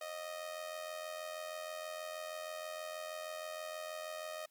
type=tone with amplitude modulation; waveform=sawtooth; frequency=622.3 Hz; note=D#5; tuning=in tune; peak=-35 dBFS; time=0.01-4.46 s; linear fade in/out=5 ms; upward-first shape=sine; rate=86.3 Hz; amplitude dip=65%; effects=white hiss -75 dBFS RMS until 4.5 s